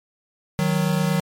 square tone pair together, 156.34 / 184.9 Hz, D#3 / F#3, +9 / -1 cents, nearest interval minor third, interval 290 cents, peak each -22 dBFS, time 0.59-1.2 s, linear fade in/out 0 ms, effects MP3 64 kbps

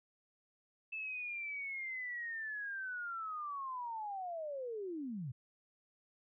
sine linear sweep, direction down, 2637 to 114.1 Hz, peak -39 dBFS, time 0.92-5.32 s, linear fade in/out 10 ms, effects none

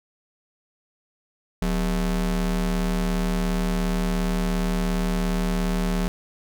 square ring-modulated tone, 110 Hz, A2, in tune, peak -19 dBFS, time 1.62-6.08 s, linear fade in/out 0 ms, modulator 71.4 Hz, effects none

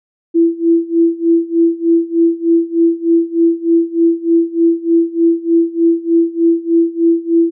sine tone with tremolo, 334.1 Hz, E4, 23 cents sharp, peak -6 dBFS, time 0.34-7.51 s, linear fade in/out 20 ms, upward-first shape sine, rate 3.3 Hz, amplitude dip 90%, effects none

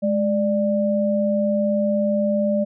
sine tone pair together, 209.3 / 592 Hz, G#3 / D5, +14 / +14 cents, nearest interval octave + tritone, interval 1800 cents, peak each -20 dBFS, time 0.02-2.65 s, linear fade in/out 20 ms, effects none

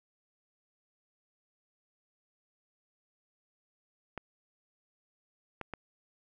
clicks, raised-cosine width 0.5 ms, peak -23 dBFS, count 3, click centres 4.177 / 5.613 / 5.737 s, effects none

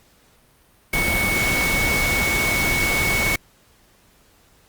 sine tone in noise, 2217 Hz, C#7, in tune, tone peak -20 dBFS, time 0.93-3.36 s, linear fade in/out 5 ms, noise pink, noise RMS -23 dBFS, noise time 0.93-3.36 s, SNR 0 dB, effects pink hiss -56 dBFS RMS until 4.68 s + Opus 48 kbps

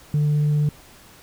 sine tone with tanh clipping, 148.7 Hz, D3, 22 cents sharp, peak -17 dBFS, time 0.14-0.69 s, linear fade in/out 2 ms, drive 1 dB, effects pink hiss -48 dBFS RMS until 1.22 s

